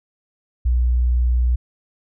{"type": "tone", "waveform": "sine", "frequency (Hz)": 61, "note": "B1", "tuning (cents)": -21, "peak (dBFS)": -14, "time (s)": [0.65, 1.56], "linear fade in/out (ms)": 10, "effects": []}